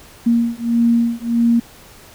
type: beating tone pair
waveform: sine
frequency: 233.1 / 234.7 Hz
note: A#3 / A#3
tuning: 0 / +12 cents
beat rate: 1.6 Hz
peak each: -16 dBFS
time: 0.26-1.6 s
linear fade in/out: 10 ms
effects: pink hiss -43 dBFS RMS until 2.14 s